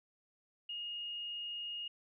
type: tone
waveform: sine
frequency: 2857 Hz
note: F7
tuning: 39 cents sharp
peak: -39 dBFS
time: 0.69-1.88 s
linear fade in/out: 5 ms
effects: none